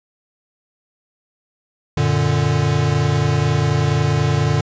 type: chord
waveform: square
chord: Gb augmented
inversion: none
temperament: equal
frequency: 92.5 / 116.54 / 146.83 Hz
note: Gb2 / Bb2 / D3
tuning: 0 / 0 / 0 cents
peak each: -23 / -20 / -18 dBFS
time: 1.97-4.61 s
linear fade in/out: 5 ms
effects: resampled to 16000 Hz